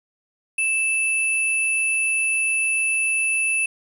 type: tone pair together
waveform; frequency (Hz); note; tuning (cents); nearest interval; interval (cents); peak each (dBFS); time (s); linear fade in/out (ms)
sine; 2637 / 9970; E7 / D#9; 0 / +2; octave + major seventh; 2302; -19 / -27; 0.58-3.66; 5
effects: 8-bit